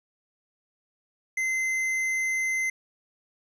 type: tone with tanh clipping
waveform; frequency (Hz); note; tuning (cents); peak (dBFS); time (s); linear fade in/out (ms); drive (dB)
sine; 2065; C7; -23; -26; 1.37-2.7; 5; 10
effects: none